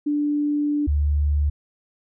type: tone pair in turn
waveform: sine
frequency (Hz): 293.7 / 73.22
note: D4 / D2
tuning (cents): 0 / -5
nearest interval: 2 octaves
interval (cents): 2405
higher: first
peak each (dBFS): -19 / -17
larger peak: second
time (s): 0.06-0.87 / 0.87-1.5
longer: first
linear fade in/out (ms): 10
effects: none